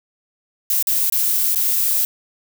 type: noise with dropouts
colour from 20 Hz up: violet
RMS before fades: -18 dBFS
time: 0.7-2.05 s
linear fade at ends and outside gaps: 1 ms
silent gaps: 0.826-0.871 / 1.099-1.123 / 1.548-1.558 s
effects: none